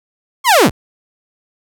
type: linear sweep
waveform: sawtooth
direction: down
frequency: 1126 to 33.51 Hz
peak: -3 dBFS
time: 0.44-0.71 s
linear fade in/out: 50 ms
effects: none